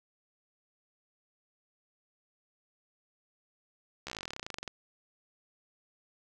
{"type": "slowing click train", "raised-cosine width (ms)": 0.2, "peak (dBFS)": -21, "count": 23, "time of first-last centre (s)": [4.07, 4.677], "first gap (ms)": 14, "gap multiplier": 1.06, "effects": []}